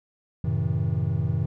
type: chord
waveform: triangle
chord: F# diminished seventh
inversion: none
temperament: just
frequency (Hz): 92.5 / 111 / 133.2 / 159.84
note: F#2 / A2 / C3 / Eb3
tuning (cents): 0 / +16 / +31 / +47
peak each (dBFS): -26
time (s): 0.44-1.46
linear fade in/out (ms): 5
effects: none